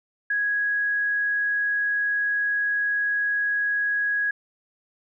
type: tone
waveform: sine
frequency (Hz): 1661.2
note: G#6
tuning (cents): 0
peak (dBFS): -21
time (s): 0.3-4.31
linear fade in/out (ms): 5
effects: none